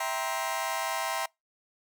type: chord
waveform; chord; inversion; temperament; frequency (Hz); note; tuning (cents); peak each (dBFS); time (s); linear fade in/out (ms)
sawtooth; C dominant seventh; first; just; 654.1 / 784.9 / 941.9 / 1046.5; E5 / G5 / Bb5 / C6; -14 / +2 / +18 / 0; -31; 0-1.26; 5
effects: noise-tail reverb RT60 0.2 s tail -25 dB re dry